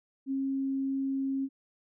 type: tone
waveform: sine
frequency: 270.2 Hz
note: C#4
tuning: 44 cents flat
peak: -28 dBFS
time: 0.26-1.49 s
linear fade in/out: 50 ms
effects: none